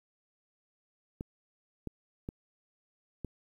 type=clicks; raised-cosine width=3 ms; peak=-24 dBFS; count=4; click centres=1.209 / 1.873 / 2.289 / 3.247 s; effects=10-bit